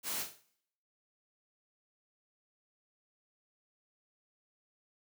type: noise with echo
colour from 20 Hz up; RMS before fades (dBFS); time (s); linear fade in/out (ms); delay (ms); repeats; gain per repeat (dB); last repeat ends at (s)
white; -37; 0.03-0.26; 50; 44; 4; -8; 0.436
effects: noise-tail reverb RT60 0.7 s tail -19 dB re dry + high-pass 150 Hz 12 dB/octave